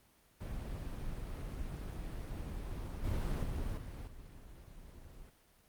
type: noise with level steps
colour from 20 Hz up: brown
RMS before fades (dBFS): -41 / -35 / -38 / -44 / -52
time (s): 0.4-5.3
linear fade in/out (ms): 10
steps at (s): 3.04 / 3.43 / 3.77 / 4.07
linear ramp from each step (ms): 5
effects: pink hiss -67 dBFS RMS until 5.68 s + Opus 32 kbps